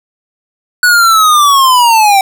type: linear sweep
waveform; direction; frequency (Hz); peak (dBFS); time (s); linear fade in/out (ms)
square; down; 1480 to 764; -5; 0.83-2.21; 2
effects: none